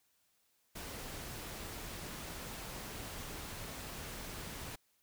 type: noise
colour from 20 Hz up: pink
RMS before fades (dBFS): -45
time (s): 0.75-4.76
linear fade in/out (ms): 10
effects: white hiss -75 dBFS RMS until 5.02 s